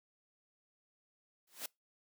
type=noise with exponential growth; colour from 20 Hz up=white; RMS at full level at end=-37 dBFS; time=1.47-1.66 s; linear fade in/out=5 ms; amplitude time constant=41 ms; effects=noise-tail reverb RT60 0.2 s tail -25 dB re dry + high-pass 200 Hz 12 dB/octave